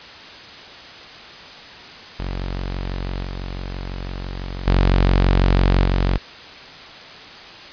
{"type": "tone with level steps", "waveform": "sawtooth", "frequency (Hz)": 46, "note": "F#1", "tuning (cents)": -9, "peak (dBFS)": [-20, -23, -9, -12], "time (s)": [2.19, 6.18], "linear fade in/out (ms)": 10, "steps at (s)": [3.23, 4.66, 5.84], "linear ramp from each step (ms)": 20, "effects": ["white hiss -38 dBFS RMS until 7.72 s", "resampled to 11025 Hz"]}